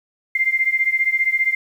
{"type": "beating tone pair", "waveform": "sine", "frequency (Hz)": [2093, 2108], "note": ["C7", "C7"], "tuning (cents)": [0, 12], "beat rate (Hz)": 15, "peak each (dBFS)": [-18, -20], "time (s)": [0.35, 1.55], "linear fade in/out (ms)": 5, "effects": ["8-bit"]}